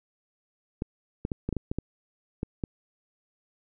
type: clicks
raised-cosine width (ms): 3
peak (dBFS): -16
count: 10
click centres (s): 0.821 / 1.251 / 1.318 / 1.49 / 1.527 / 1.567 / 1.715 / 1.786 / 2.431 / 2.638
effects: none